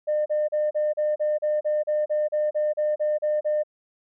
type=tone bursts; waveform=sine; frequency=604 Hz; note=D5; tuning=48 cents sharp; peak=-19 dBFS; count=16; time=0.07-3.635 s; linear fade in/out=20 ms; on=190 ms; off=35 ms; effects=tanh soft clip ceiling -17 dBFS